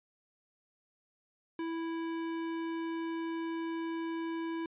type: tone with hard clipping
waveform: sine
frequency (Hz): 329.6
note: E4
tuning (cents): 0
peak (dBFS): -36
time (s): 1.59-4.66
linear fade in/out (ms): 2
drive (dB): 16
effects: resampled to 8000 Hz